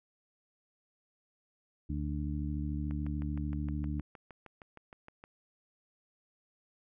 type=harmonic tone; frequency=73.6 Hz; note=D2; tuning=4 cents sharp; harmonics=1 / 2 / 3 / 4; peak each=-35 / -38 / -41 / -40 dBFS; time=1.89-4.01 s; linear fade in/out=10 ms
type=click train; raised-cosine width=0.5 ms; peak=-34 dBFS; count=16; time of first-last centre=2.91-5.239 s; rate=6.44 Hz
effects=none